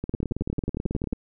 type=two click trains; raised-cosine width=3 ms; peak=-16 / -14 dBFS; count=21 / 12; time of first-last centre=0.04-1.127 / 0.14-1.131 s; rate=18.4 / 11.1 Hz; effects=none